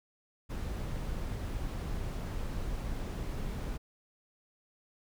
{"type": "noise", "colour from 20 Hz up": "brown", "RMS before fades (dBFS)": -36, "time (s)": [0.49, 3.78], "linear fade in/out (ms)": 20, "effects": []}